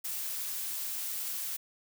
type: noise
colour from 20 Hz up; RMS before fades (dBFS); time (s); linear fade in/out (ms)
blue; -36; 0.04-1.57; 10
effects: none